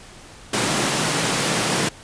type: high-pass noise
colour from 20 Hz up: pink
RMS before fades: -21 dBFS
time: 0.53-1.89 s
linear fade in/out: 5 ms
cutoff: 120 Hz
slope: 48 dB/octave
effects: pink hiss -43 dBFS RMS until 2.03 s + resampled to 22050 Hz